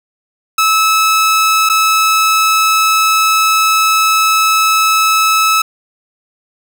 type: tone with dropouts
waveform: sawtooth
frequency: 1300 Hz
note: E6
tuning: 24 cents flat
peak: -5 dBFS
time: 0.58-5.62 s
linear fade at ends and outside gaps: 5 ms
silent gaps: 1.691-1.697 s
effects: none